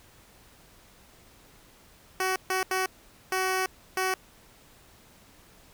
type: tone bursts at uneven times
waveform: 10% pulse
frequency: 375.4 Hz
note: F#4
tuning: 25 cents sharp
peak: -17 dBFS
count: 5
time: 2.2-2.36 / 2.5-2.63 / 2.71-2.86 / 3.32-3.66 / 3.97-4.14 s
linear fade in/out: 2 ms
effects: pink hiss -56 dBFS RMS until 5.73 s